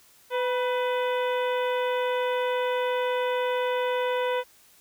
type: harmonic tone with a mistuned harmonic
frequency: 501 Hz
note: B4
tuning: 25 cents sharp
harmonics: 1 / 2 / 3 / 4 / 5 / 6 / 7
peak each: -25 / -30 / -36 / -38 / -40 / -42 / -42 dBFS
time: 0.3-4.44 s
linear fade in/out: 50 ms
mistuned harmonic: 2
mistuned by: -47 cents
effects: white hiss -57 dBFS RMS until 4.8 s